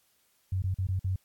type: tone with dropouts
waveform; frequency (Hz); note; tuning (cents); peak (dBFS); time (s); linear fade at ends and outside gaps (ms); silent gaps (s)
sine; 94; F#2; +28; -26; 0.52-1.16; 5; 0.622-0.639 / 0.743-0.785 / 0.87-0.886 / 0.994-1.043
effects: white hiss -69 dBFS RMS until 1.24 s + AAC 64 kbps